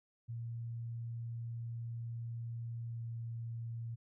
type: tone with pitch glide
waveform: sine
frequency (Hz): 116.54 to 115.73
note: A#2 to A#2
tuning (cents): 0 to -12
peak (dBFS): -39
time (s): 0.28-3.96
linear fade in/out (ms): 20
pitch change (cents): -12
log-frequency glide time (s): 2.88-3.02
effects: none